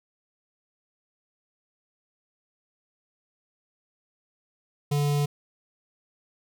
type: tone with notch filter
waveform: square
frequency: 145 Hz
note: D3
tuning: 22 cents flat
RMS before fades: -24 dBFS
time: 4.91-5.26 s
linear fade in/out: 10 ms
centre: 1600 Hz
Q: 1.3
effects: none